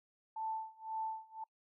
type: tone with tremolo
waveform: sine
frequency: 883 Hz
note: A5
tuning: 6 cents sharp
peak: -35 dBFS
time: 0.36-1.44 s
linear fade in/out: 5 ms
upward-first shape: sine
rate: 1.9 Hz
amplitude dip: 95%
effects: noise-tail reverb RT60 0.1 s tail -24 dB re dry